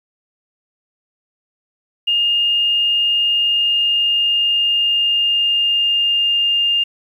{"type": "tone with pitch glide", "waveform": "sine", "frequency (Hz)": [2830, 2810], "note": ["F7", "F7"], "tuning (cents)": [22, 10], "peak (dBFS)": -13, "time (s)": [2.07, 6.84], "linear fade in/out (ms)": 10, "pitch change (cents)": -12, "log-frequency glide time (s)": [3.29, 6.69], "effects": ["8-bit"]}